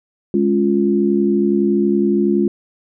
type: chord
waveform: sine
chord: Db major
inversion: second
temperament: equal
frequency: 207.7 / 277.2 / 349.2 Hz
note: Ab3 / Db4 / F4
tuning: 0 / 0 / 0 cents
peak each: -16 / -20 / -16 dBFS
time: 0.34-2.48 s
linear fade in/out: 2 ms
effects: none